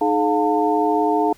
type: tone cluster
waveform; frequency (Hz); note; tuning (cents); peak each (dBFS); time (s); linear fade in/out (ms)
sine; 308.5 / 424.3 / 710 / 897; D#4 / G#4 / F5 / A5; -15 / +37 / +28 / +33; -21; 0.01-1.33; 5
effects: pink hiss -51 dBFS RMS until 1.37 s